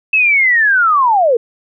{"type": "linear sweep", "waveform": "sine", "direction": "down", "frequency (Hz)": [2637, 438.8], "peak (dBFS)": -8, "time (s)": [0.13, 1.37], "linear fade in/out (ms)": 5, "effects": []}